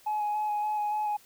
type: tone with vibrato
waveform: sine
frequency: 842 Hz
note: G#5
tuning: 24 cents sharp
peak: -25 dBFS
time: 0.06-1.17 s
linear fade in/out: 10 ms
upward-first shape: square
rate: 3.5 Hz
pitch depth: 14 cents each way
effects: tanh soft clip ceiling -24 dBFS + white hiss -58 dBFS RMS until 1.25 s